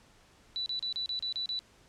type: tone bursts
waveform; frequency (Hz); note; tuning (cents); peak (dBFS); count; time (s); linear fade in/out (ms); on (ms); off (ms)
sine; 3963; B7; +5; -31; 8; 0.56-1.591; 0; 100; 33
effects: pink hiss -61 dBFS RMS until 1.88 s + low-pass 8000 Hz 12 dB/octave